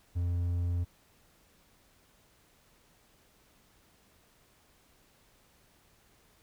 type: tone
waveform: triangle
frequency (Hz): 87.31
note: F2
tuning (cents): 0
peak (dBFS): -26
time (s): 0.15-0.85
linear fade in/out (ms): 20
effects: pink hiss -65 dBFS RMS until 6.42 s